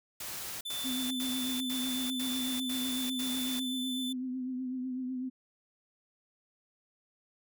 white noise bursts, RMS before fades -40 dBFS, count 7, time 0.2-3.598 s, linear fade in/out 5 ms, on 410 ms, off 88 ms
45% pulse tone, 3520 Hz, A7, in tune, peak -36 dBFS, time 0.65-4.13 s, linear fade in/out 10 ms
sine tone with vibrato, 255.6 Hz, C4, 40 cents flat, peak -33 dBFS, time 0.84-5.3 s, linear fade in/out 20 ms, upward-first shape triangle, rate 8 Hz, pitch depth 46 cents each way
effects none

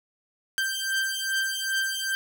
sawtooth beating tone pair, 1568 / 1570.5 Hz, G6 / G6, 0 / +3 cents, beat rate 2.5 Hz, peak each -25 dBFS, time 0.58-2.15 s, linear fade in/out 0 ms, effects none

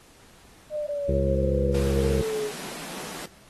sine exponential sweep, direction down, 610 to 417.2 Hz, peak -26 dBFS, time 0.7-2.52 s, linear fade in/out 50 ms
harmonic tone, 68.1 Hz, C#2, 30 cents flat, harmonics 1 / 2 / 3 / 5 / 6 / 7 / 8, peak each -25 / -28 / -30 / -32 / -33 / -33 / -34 dBFS, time 1.08-2.22 s, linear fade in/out 10 ms
pink high-pass noise, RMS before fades -38 dBFS, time 1.74-3.26 s, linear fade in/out 5 ms, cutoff 150 Hz, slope 96 dB/octave
effects pink hiss -54 dBFS RMS until 3.49 s + AAC 32 kbps

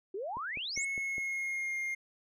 sine exponential sweep, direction up, 360 to 8372 Hz, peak -35 dBFS, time 0.14-0.85 s, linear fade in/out 5 ms
click train, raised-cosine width 2 ms, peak -33 dBFS, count 5, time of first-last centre 0.37-1.181 s, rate 4.93 Hz
triangle tone with pitch glide, 2188 to 2123 Hz, C#7 to C7, -23 to +25 cents, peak -31 dBFS, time 0.76-1.95 s, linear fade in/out 10 ms, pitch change -52 cents, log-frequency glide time 0.94-1.77 s
effects none

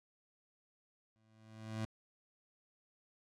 25% pulse tone with exponential growth, 110 Hz, A2, in tune, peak -32 dBFS, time 1.16-1.85 s, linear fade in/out 0 ms, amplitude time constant 150 ms, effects low-pass 8000 Hz 12 dB/octave

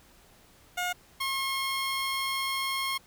15% pulse tone pair in turn, 717 / 1077.2 Hz, F5 / C#6, +45 / -50 cents, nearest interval perfect fifth, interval 705 cents, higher second, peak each -22 dBFS, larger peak neither, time 0.77-0.93 / 1.2-2.98 s, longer second, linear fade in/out 10 ms, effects pink hiss -58 dBFS RMS until 3.06 s

